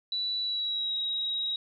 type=tone with pitch glide; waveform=sine; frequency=3951 to 3819 Hz; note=B7 to A#7; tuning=0 to +41 cents; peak=-28 dBFS; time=0.12-1.56 s; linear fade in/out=2 ms; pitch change=-59 cents; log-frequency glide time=0.41-0.96 s; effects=none